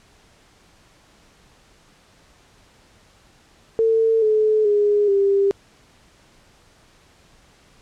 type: tone with pitch steps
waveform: sine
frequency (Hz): 449.2 / 430.9 / 413.3 / 396.5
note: A4 / A4 / G#4 / G4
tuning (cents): +36 / -36 / -8 / +20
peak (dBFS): -14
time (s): 3.79-5.51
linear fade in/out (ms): 0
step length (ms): 430
effects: pink hiss -54 dBFS RMS until 7.81 s + low-pass 8000 Hz 12 dB/octave